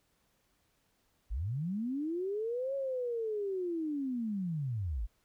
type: linear two-way sweep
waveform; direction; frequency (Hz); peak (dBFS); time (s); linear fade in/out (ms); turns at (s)
sine; up then down; 43.17 to 554.4 to 43.17; -32; 1.3-5.07; 20; 2.75
effects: pink hiss -74 dBFS RMS until 5.24 s